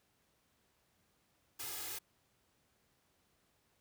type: noise with comb filter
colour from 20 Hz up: white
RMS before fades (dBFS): -43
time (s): 1.59-1.99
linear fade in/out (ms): 10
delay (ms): 2.4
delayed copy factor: +1
effects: pink hiss -75 dBFS RMS until 3.8 s + high-pass 60 Hz 12 dB/octave